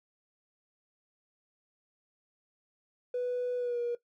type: tone with pitch glide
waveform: triangle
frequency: 493.9 to 477.9 Hz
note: B4 to A#4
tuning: 0 to +43 cents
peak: -26 dBFS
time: 3.14-3.95 s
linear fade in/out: 5 ms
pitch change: -57 cents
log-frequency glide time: 3.57-3.79 s
effects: noise-tail reverb RT60 0.1 s tail -19 dB re dry + tanh soft clip ceiling -27 dBFS